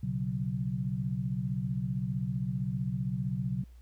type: chord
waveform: sine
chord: B suspended second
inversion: none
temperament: just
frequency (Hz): 123.47 / 138.9 / 185.21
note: B2 / C#3 / F#3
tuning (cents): 0 / +4 / +2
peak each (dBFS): -34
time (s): 0.03-3.64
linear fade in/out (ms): 5
effects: added 60 Hz sine -49 dBFS peak until 3.81 s + pink hiss -69 dBFS RMS until 3.81 s